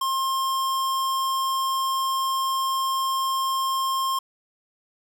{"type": "tone", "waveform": "square", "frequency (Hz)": 1064, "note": "C6", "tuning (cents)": 29, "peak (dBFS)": -23, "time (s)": [0.01, 4.19], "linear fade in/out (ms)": 5, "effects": ["9-bit"]}